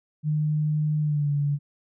sine tone with pitch glide, 152 to 144.13 Hz, D#3 to D3, -40 to -32 cents, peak -21 dBFS, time 0.23-1.59 s, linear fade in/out 50 ms, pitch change -92 cents, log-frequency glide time 1-1.31 s, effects none

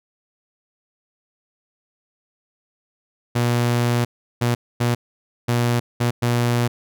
sawtooth tone bursts at uneven times, 120 Hz, B2, 49 cents flat, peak -13 dBFS, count 6, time 3.35-4.05 / 4.41-4.55 / 4.8-4.95 / 5.48-5.8 / 6-6.11 / 6.22-6.68 s, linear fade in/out 10 ms, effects none

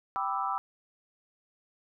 sine chord, E minor seventh, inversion first, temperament equal with one note detuned, 784 / 987.8 / 1180.8 / 1318.5 Hz, G5 / B5 / D6 / E6, 0 / 0 / +9 / 0 cents, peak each -34 dBFS, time 0.16-0.58 s, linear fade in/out 0 ms, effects none

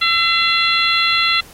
harmonic tone with a mistuned harmonic, 681 Hz, F5, 44 cents flat, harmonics 2 / 3 / 4 / 5 / 6, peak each -19 / -19 / -19 / -19 / -19 dBFS, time 0.01-1.41 s, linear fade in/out 10 ms, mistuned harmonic 2, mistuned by -28 cents, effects pink hiss -41 dBFS RMS until 1.53 s + MP3 64 kbps

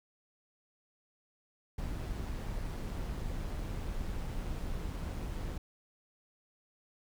brown noise with amplitude modulation, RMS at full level -36 dBFS, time 1.78-5.58 s, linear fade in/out 5 ms, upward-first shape sine, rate 159 Hz, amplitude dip 30%, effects none

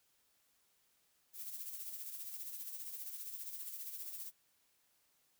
violet noise with tremolo, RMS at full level -44 dBFS, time 1.33-4.32 s, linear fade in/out 50 ms, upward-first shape sine, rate 15 Hz, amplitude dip 50%, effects white hiss -75 dBFS RMS until 5.39 s

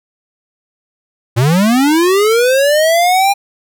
square linear sweep, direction up, 110 to 810 Hz, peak -9 dBFS, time 1.36-3.34 s, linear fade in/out 20 ms, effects none

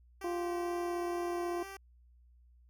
10% pulse tone with vibrato, 387.6 Hz, G4, 20 cents flat, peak -36 dBFS, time 0.21-1.77 s, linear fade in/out 5 ms, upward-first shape sine, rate 2.2 Hz, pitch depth 12 cents each way
harmonic tone, 349.2 Hz, F4, in tune, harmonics 1 / 2 / 3, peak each -34 / -40 / -44 dBFS, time 0.24-1.63 s, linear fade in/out 5 ms
effects added 60 Hz sine -59 dBFS peak until 2.69 s

